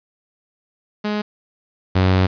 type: tone pair in turn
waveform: sawtooth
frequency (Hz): 209.6 / 93.37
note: G#3 / F#2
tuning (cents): +16 / +16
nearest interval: octave + major second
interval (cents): 1400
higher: first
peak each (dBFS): -16 / -9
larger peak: second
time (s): 1.04-1.22 / 1.95-2.27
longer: second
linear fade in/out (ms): 10
effects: resampled to 11025 Hz + 7-bit